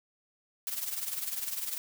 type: noise with tremolo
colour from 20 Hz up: blue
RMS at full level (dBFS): -32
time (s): 0.67-1.78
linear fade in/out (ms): 0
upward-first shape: triangle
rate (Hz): 20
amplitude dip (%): 75
effects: none